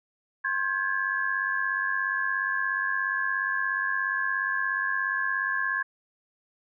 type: tone cluster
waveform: sine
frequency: 1065 / 1604 / 1701 Hz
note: C6 / G6 / G#6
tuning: +30 / +39 / +41 cents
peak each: -32 / -29 / -28 dBFS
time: 0.44-5.83 s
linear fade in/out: 10 ms
effects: none